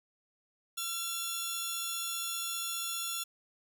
10% pulse tone pair together, 1363 / 3435 Hz, F6 / A7, -43 / -42 cents, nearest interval octave + major third, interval 1601 cents, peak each -31 / -28 dBFS, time 0.77-3.24 s, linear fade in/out 10 ms, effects none

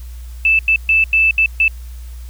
sine tone bursts at uneven times, 2637 Hz, E7, in tune, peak -9 dBFS, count 6, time 0.45-0.59 / 0.68-0.76 / 0.89-1.04 / 1.13-1.31 / 1.38-1.46 / 1.6-1.68 s, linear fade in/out 2 ms, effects added 60 Hz sine -28 dBFS peak until 2.29 s + white hiss -47 dBFS RMS until 2.29 s

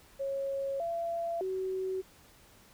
sine tone with pitch steps, 548 / 677 / 377 Hz, C#5 / E5 / F#4, -20 / +46 / +32 cents, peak -31 dBFS, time 0.19-2.02 s, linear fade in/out 20 ms, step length 610 ms, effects pink hiss -59 dBFS RMS until 2.73 s

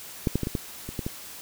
clicks, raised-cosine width 3 ms, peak -9 / -10 / -14 / -15 / -13 / -21 / -16 / -16 dBFS, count 8, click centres 0.272 / 0.356 / 0.433 / 0.471 / 0.552 / 0.89 / 0.992 / 1.065 s, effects white hiss -42 dBFS RMS until 1.41 s

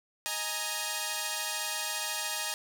5% pulse chord, D# suspended fourth, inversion none, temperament equal with one note detuned, 626.2 / 830.6 / 932.3 Hz, D#5 / G#5 / A#5, +11 / 0 / 0 cents, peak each -27 / -24 / -23 dBFS, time 0.26-2.54 s, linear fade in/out 0 ms, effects none

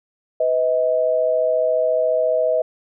sine tone pair together, 500.7 / 635 Hz, B4 / D#5, +24 / +35 cents, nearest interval major third, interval 411 cents, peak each -20 / -17 dBFS, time 0.4-2.62 s, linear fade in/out 5 ms, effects none

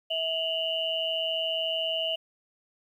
sine tone cluster, 649 / 2831 / 2997 Hz, E5 / F7 / F#7, -27 / +23 / +22 cents, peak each -31 dBFS, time 0.1-2.16 s, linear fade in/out 10 ms, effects 10-bit

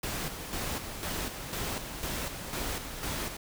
pink noise with tremolo, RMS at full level -34 dBFS, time 0.03-3.37 s, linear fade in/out 5 ms, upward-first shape square, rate 2 Hz, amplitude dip 50%, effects none

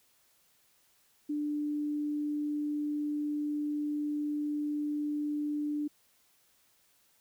sine tone, 296 Hz, D4, 14 cents sharp, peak -30 dBFS, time 1.29-5.88 s, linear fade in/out 10 ms, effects white hiss -68 dBFS RMS until 7.2 s

